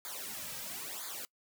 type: noise with flanger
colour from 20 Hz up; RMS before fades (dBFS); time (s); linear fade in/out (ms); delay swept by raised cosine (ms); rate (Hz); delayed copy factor
white; -42; 0.05-1.25; 0; 0.35 to 2.85; 1; -0.9
effects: noise-tail reverb RT60 0.1 s tail -24 dB re dry